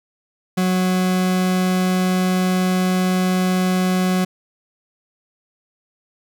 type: tone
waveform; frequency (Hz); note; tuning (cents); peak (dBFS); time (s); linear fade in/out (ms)
40% pulse; 184.2; F#3; -7; -15; 0.57-4.25; 10
effects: none